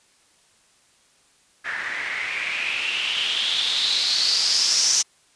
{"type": "noise with low-pass filter sweep", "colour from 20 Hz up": "blue", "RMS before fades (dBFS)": -23, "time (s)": [1.64, 5.03], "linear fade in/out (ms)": 20, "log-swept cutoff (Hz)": [1700, 6000], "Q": 6, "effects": ["white hiss -59 dBFS RMS until 5.35 s", "resampled to 22050 Hz"]}